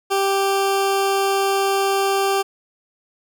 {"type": "tone", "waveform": "20% pulse", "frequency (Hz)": 392, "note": "G4", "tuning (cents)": 0, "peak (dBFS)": -12, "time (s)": [0.1, 2.43], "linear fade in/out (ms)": 20, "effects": []}